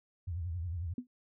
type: tone with vibrato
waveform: sine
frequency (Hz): 85.9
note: F2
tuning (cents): -28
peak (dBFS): -34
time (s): 0.27-0.94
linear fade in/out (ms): 10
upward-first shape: triangle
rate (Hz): 11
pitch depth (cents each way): 170
type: tone with exponential decay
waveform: sine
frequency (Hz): 248.2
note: B3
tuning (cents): +9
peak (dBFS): -31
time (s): 0.98-1.07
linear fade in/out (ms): 2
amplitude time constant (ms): 19
effects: none